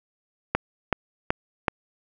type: click train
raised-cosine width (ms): 0.5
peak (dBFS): -5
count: 4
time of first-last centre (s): 0.55-1.682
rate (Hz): 2.65
effects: none